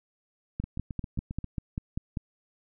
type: two click trains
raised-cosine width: 5 ms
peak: -18 / -23 dBFS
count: 9 / 7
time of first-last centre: 0.6-2.172 / 0.64-1.443 s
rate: 5.09 / 7.47 Hz
effects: none